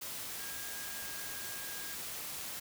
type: tone in noise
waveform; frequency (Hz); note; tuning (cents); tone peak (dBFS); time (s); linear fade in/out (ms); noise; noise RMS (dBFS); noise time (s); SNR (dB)
sine; 1629; G#6; -34; -49; 0.39-1.95; 10; white; -42; 0.01-2.6; -10
effects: none